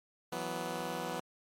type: chord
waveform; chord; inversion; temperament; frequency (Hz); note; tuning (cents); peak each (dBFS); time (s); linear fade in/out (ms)
10% pulse; E suspended second; none; just; 164.81 / 185.42 / 247.2; E3 / F#3 / B3; 0 / +4 / +2; -33; 0.32-1.2; 5
effects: MP3 64 kbps